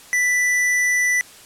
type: tone with hard clipping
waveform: sine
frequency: 1980 Hz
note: B6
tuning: 4 cents sharp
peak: -17 dBFS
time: 0.13-1.21 s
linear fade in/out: 0 ms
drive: 18 dB
effects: white hiss -44 dBFS RMS until 1.45 s + low-pass 11000 Hz 12 dB/octave